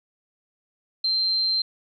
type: tone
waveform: sine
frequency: 4139 Hz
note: C8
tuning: 20 cents flat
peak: -20 dBFS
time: 1.04-1.62 s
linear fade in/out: 5 ms
effects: none